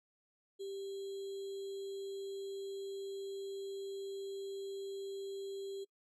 sine tone with sample-and-hold, 392 Hz, G4, in tune, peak -40 dBFS, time 0.59-5.85 s, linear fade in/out 20 ms, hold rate 3675 Hz, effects noise-tail reverb RT60 0.1 s tail -23 dB re dry + low-pass 10000 Hz 12 dB/octave

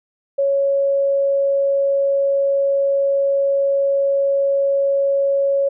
sine tone, 554.4 Hz, C#5, in tune, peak -14 dBFS, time 0.38-5.69 s, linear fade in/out 10 ms, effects none

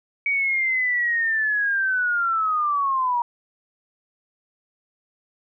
sine linear sweep, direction down, 2266 to 943 Hz, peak -19 dBFS, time 0.26-3.22 s, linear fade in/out 2 ms, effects none

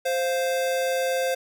square tone pair together, 523.3 / 698.5 Hz, C5 / F5, 0 / 0 cents, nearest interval perfect fourth, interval 500 cents, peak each -24 / -30 dBFS, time 0.05-1.35 s, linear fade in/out 10 ms, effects none

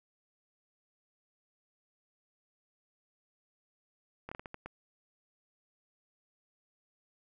slowing click train, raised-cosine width 0.5 ms, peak -27 dBFS, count 7, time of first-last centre 4.29-4.66 s, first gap 25 ms, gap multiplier 1.36, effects none

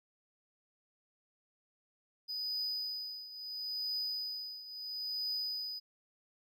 triangle tone with tremolo, 4978 Hz, D#8, in tune, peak -32 dBFS, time 2.28-5.8 s, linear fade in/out 20 ms, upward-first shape triangle, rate 0.74 Hz, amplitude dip 80%, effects none

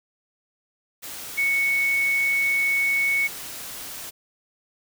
sine tone in noise, 2217 Hz, C#7, in tune, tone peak -19 dBFS, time 1.37-3.28 s, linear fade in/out 20 ms, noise white, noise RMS -36 dBFS, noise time 1.02-4.11 s, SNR +14 dB, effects none

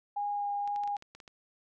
sine tone with vibrato, 816 Hz, G#5, 31 cents flat, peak -30 dBFS, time 0.16-0.97 s, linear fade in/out 10 ms, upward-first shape sine, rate 2 Hz, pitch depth 8 cents each way
clicks, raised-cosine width 0.2 ms, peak -32 dBFS, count 9, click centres 0.676 / 0.761 / 0.836 / 0.876 / 0.967 / 1.024 / 1.15 / 1.202 / 1.278 s
effects none

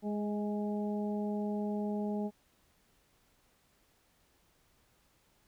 harmonic tone with a mistuned harmonic, 207.7 Hz, G#3, in tune, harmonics 1 / 2 / 3 / 4, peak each -33 / -39 / -43 / -45 dBFS, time 0.02-2.31 s, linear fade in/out 50 ms, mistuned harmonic 3, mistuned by +19 cents, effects pink hiss -70 dBFS RMS until 5.47 s

